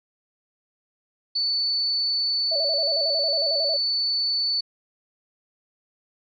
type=tone; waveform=sine; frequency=4485 Hz; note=C#8; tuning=19 cents sharp; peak=-21 dBFS; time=1.35-4.61 s; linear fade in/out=10 ms
type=tone with vibrato; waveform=sine; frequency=608 Hz; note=D#5; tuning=40 cents flat; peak=-26 dBFS; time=2.51-3.77 s; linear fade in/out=10 ms; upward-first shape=square; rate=11 Hz; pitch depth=110 cents each way
effects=none